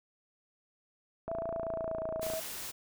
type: tone with pitch glide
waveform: sine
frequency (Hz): 664 to 642.9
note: E5 to E5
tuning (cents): +12 to -43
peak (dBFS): -34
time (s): 1.28-2.4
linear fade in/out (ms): 5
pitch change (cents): -55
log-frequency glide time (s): 1.56-2.07
type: click train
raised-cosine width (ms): 1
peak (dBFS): -25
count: 31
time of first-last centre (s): 1.28-2.336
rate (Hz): 28.4
type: noise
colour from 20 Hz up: white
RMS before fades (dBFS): -41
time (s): 2.21-2.72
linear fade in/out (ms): 20
effects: none